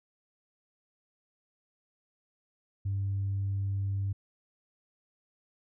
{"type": "tone", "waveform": "sine", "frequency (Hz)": 98.5, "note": "G2", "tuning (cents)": 9, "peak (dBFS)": -27, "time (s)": [2.85, 4.13], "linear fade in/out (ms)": 10, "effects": ["tanh soft clip ceiling -25 dBFS"]}